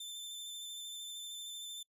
sawtooth tone with vibrato, 3546 Hz, A7, 13 cents sharp, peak -40 dBFS, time 0-1.83 s, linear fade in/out 5 ms, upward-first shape square, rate 13 Hz, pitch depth 14 cents each way, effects noise-tail reverb RT60 0.1 s tail -25 dB re dry + resampled to 32000 Hz

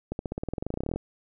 accelerating click train, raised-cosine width 2 ms, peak -17 dBFS, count 21, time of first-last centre 0.12-0.96 s, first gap 71 ms, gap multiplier 0.94, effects none

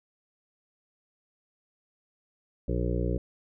harmonic tone, 60.1 Hz, B1, 46 cents flat, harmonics 1 / 2 / 3 / 5 / 6 / 7 / 8 / 9, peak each -29 / -32 / -34 / -36 / -37 / -37 / -38 / -39 dBFS, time 2.68-3.18 s, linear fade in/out 5 ms, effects none

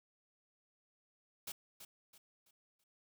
white noise with echo, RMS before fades -44 dBFS, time 1.47-1.52 s, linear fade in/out 5 ms, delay 330 ms, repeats 4, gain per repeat -9 dB, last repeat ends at 2.84 s, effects none

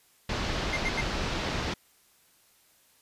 pink low-pass noise, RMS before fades -31 dBFS, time 0.29-1.74 s, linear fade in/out 5 ms, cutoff 5300 Hz, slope 24 dB/octave
triangle tone bursts, 2106 Hz, C7, 11 cents sharp, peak -26 dBFS, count 3, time 0.73-1.01 s, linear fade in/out 2 ms, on 36 ms, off 86 ms
effects white hiss -63 dBFS RMS until 3.01 s + resampled to 32000 Hz

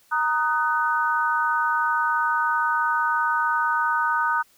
sine chord, D# minor, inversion second, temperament equal with one note detuned, 932.3 / 1244.5 / 1501.5 Hz, A#5 / D#6 / F#6, 0 / 0 / +25 cents, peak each -24 dBFS, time 0.11-4.43 s, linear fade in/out 20 ms, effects white hiss -59 dBFS RMS until 4.57 s

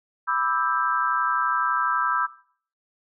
sine chord, E minor seventh, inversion second, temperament just, 988.9 / 1186.7 / 1318.5 / 1582.2 Hz, B5 / D6 / E6 / G6, +2 / +18 / 0 / +16 cents, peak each -27 / -28 / -24 / -28 dBFS, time 0.27-2.27 s, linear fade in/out 20 ms, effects noise-tail reverb RT60 0.5 s tail -18 dB re dry

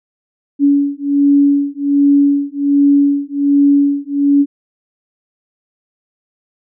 sine beating tone pair, 282.7 / 284 Hz, C#4 / C#4, +34 / +42 cents, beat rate 1.3 Hz, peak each -12 dBFS, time 0.59-4.46 s, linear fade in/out 50 ms, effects none

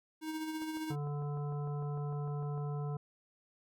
square tone with tremolo, 314.3 Hz, D#4, 18 cents sharp, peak -36 dBFS, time 0.21-0.96 s, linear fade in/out 50 ms, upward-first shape sine, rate 15 Hz, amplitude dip 40%
click train, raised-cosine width 1 ms, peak -39 dBFS, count 14, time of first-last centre 0.62-2.578 s, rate 6.64 Hz
harmonic tone, 145.7 Hz, D3, 13 cents flat, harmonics 1 / 3 / 5 / 7 / 9, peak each -35 / -45 / -49 / -52 / -54 dBFS, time 0.9-2.97 s, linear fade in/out 5 ms
effects none

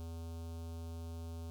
square tone with notch filter, 82.8 Hz, E2, 8 cents sharp, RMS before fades -44 dBFS, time 0-1.5 s, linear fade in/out 0 ms, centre 1900 Hz, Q 0.7, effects none

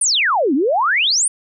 sine exponential two-way sweep, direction down then up, 9956 to 250 to 9956 Hz, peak -13 dBFS, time 0.01-1.28 s, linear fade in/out 5 ms, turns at 0.54 s, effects none

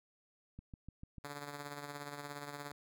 click train, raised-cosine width 5 ms, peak -36 dBFS, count 5, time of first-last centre 0.59-1.183 s, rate 6.75 Hz
5% pulse tone with tremolo, 144.5 Hz, D3, 28 cents flat, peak -30 dBFS, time 1.24-2.72 s, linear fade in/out 5 ms, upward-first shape triangle, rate 17 Hz, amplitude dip 60%
effects none

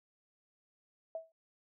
sine tone with exponential decay, 650 Hz, E5, 24 cents flat, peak -34 dBFS, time 1.15-1.32 s, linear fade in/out 2 ms, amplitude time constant 35 ms, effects none

